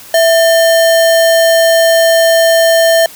sine tone with sample-and-hold, 660 Hz, E5, 2 cents sharp, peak -5 dBFS, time 0.14-3.06 s, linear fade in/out 2 ms, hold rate 2450 Hz, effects white hiss -34 dBFS RMS until 3.15 s

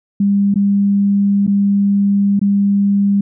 sine tone with dropouts, 200.3 Hz, G3, 38 cents sharp, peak -10 dBFS, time 0.2-3.21 s, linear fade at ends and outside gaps 5 ms, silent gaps 0.542-0.557 / 1.467-1.476 / 2.394-2.414 s, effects none

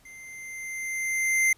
square tone with level ramp, 2085 Hz, C7, 7 cents flat, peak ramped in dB -45 to -19 dBFS, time 0.05-1.53 s, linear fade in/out 5 ms, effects pink hiss -60 dBFS RMS until 1.57 s + resampled to 32000 Hz

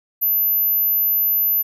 sine tone, 12100 Hz, F#9, 38 cents sharp, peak -15 dBFS, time 0.21-1.63 s, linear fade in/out 20 ms, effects none

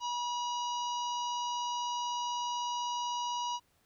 harmonic tone with a mistuned harmonic, 967 Hz, B5, 37 cents flat, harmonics 1 / 3 / 4 / 5 / 6 / 7, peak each -33 / -41 / -48 / -49 / -46 / -53 dBFS, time 0-3.6 s, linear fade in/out 50 ms, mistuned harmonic 7, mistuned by -50 cents, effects pink hiss -71 dBFS RMS until 3.85 s

